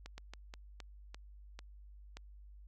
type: slowing click train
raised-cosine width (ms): 0.2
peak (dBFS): -30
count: 8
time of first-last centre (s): 0.06-2.17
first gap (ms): 120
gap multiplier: 1.3
effects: added 50 Hz sine -52 dBFS peak until 2.67 s